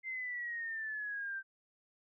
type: exponential sweep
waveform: sine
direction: down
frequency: 2093 to 1557 Hz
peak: -37 dBFS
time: 0.03-1.43 s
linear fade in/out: 50 ms
effects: none